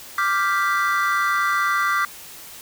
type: chord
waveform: triangle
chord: G dominant seventh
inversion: second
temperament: equal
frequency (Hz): 1174.7 / 1396.9 / 1568 / 1975.5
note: D6 / F6 / G6 / B6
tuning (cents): 0 / 0 / 0 / 0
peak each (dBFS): -19 / -23 / -24 / -24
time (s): 0.18-2.05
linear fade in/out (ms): 2
effects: white hiss -40 dBFS RMS until 2.61 s